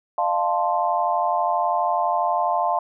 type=chord; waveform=sine; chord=F dominant seventh; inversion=third; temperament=equal with one note detuned; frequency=606.3 / 698.5 / 880 / 1046.5 Hz; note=Eb5 / F5 / A5 / C6; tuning=-45 / 0 / 0 / 0 cents; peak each=-28 / -22 / -24 / -25 dBFS; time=0.18-2.79 s; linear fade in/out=2 ms; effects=none